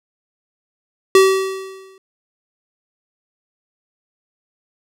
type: tone with exponential decay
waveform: square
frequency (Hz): 383.1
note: G4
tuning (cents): -40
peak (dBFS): -6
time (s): 1.15-1.98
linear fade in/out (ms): 2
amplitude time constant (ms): 180
effects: low-pass 12000 Hz 12 dB/octave